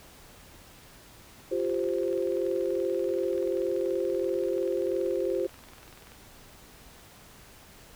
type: chord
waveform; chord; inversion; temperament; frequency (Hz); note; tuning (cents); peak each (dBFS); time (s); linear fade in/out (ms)
sine; F suspended second; none; equal; 349.2 / 392 / 523.3; F4 / G4 / C5; 0 / 0 / 0; -30; 1.51-5.47; 10
type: click train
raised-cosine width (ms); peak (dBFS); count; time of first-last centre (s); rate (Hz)
0.3; -34; 95; 1.6-6.119; 20.8
effects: pink hiss -52 dBFS RMS until 7.95 s